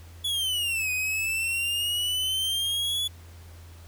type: exponential two-way sweep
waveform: 45% pulse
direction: down then up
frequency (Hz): 3432 to 2489 to 3432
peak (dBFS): -25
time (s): 0.24-3.08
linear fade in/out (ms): 10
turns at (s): 0.91
effects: added 84 Hz sine -44 dBFS peak until 3.87 s + pink hiss -54 dBFS RMS until 3.87 s